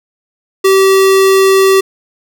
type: tone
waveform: square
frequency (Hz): 385.5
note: G4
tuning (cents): -29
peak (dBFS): -6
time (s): 0.64-1.81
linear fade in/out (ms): 10
effects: none